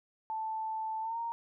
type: tone with pitch glide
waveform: sine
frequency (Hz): 880 to 928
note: A5 to A#5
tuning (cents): 0 to -8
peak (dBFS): -33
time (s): 0.3-1.32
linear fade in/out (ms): 0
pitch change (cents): +92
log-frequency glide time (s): 1.01-1.18
effects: none